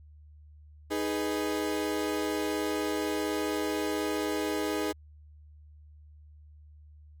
35% pulse chord, G# minor, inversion second, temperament equal, 311.1 / 415.3 / 493.9 Hz, D#4 / G#4 / B4, 0 / 0 / 0 cents, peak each -30 / -31 / -35 dBFS, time 0.9-4.93 s, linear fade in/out 20 ms, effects added 75 Hz sine -50 dBFS peak until 7.2 s

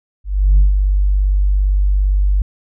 sine tone with ADSR envelope, 48.77 Hz, G1, 8 cents flat, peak -4 dBFS, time 0.24-2.42 s, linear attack 340 ms, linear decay 140 ms, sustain -6 dB, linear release 3 ms, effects tanh soft clip ceiling -4 dBFS

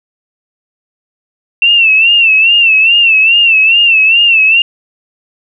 sine tone with vibrato, 2694 Hz, E7, 37 cents sharp, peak -4 dBFS, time 1.62-4.62 s, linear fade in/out 2 ms, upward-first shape sine, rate 2.4 Hz, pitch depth 90 cents each way, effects none

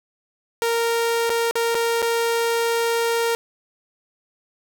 sawtooth tone with dropouts, 463.8 Hz, A#4, 9 cents flat, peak -15 dBFS, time 0.62-3.35 s, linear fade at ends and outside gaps 0 ms, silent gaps 1.295-1.301 / 1.511-1.555 / 1.746-1.751 / 2.019-2.026 s, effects none

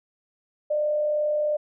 sine tone with frequency modulation, 600 Hz, D5, 37 cents sharp, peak -21 dBFS, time 0.7-1.57 s, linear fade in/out 10 ms, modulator 42.7 Hz, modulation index 0.27, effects none

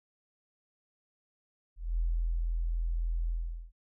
sine tone with ADSR envelope, 41.81 Hz, E1, 25 cents sharp, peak -26 dBFS, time 1.76-3.72 s, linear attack 220 ms, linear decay 470 ms, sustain -2 dB, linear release 430 ms, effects none

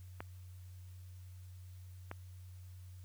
clicks, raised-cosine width 0.5 ms, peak -27 dBFS, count 2, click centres 0.205 / 2.114 s, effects added 91 Hz sine -49 dBFS peak until 3.04 s + white hiss -68 dBFS RMS until 3.04 s

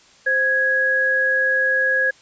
sine tone pair together, 523.2 / 1661.2 Hz, C5 / G#6, 0 / 0 cents, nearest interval octave + minor sixth, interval 2000 cents, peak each -24 / -16 dBFS, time 0.26-2.11 s, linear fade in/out 10 ms, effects white hiss -51 dBFS RMS until 2.21 s + resampled to 16000 Hz

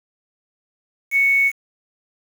sine tone with quantisation, 2217 Hz, C#7, in tune, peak -13 dBFS, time 1.11-1.52 s, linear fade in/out 50 ms, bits 6, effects none

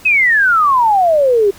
sine exponential sweep, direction down, 2600 to 386.2 Hz, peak -8 dBFS, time 0.05-1.51 s, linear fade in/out 10 ms, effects pink hiss -40 dBFS RMS until 1.58 s

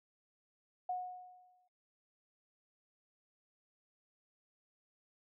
sine tone with exponential decay, 729 Hz, F#5, 26 cents flat, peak -33 dBFS, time 0.89-1.68 s, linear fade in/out 5 ms, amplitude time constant 170 ms, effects noise-tail reverb RT60 0.1 s tail -18 dB re dry

